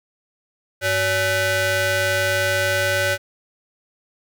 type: ring-modulated tone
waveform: sawtooth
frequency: 470.8 Hz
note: A#4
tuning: 17 cents sharp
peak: -11 dBFS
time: 0.81-3.18 s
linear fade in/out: 50 ms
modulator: 1040 Hz
effects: none